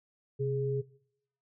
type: tone pair together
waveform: sine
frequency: 130.8 / 415.3 Hz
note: C3 / G#4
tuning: 0 / 0 cents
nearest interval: octave + minor sixth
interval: 2000 cents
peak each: -31 / -31 dBFS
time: 0.39-0.82 s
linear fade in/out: 20 ms
effects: noise-tail reverb RT60 0.7 s tail -21 dB re dry